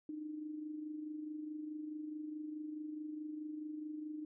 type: tone with amplitude modulation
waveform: sine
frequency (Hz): 305.1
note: D#4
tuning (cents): -34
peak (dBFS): -39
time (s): 0.09-4.25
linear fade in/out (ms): 2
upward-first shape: sine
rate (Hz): 24.7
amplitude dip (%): 50
effects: none